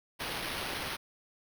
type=noise with sample-and-hold; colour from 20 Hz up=white; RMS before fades=-37 dBFS; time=0.19-0.97 s; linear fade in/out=20 ms; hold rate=7350 Hz; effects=none